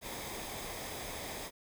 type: noise with comb filter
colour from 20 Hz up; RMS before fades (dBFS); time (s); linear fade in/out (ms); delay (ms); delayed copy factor
pink; -42; 0.01-1.51; 50; 0.7; -0.5
effects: none